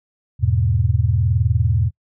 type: chord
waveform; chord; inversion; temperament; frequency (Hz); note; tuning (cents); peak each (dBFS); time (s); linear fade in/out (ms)
sine; E major; none; equal; 82.41 / 103.83 / 123.47; E2 / G#2 / B2; 0 / 0 / 0; -19 / -18 / -19; 0.39-1.91; 50
effects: noise-tail reverb RT60 0.1 s tail -26 dB re dry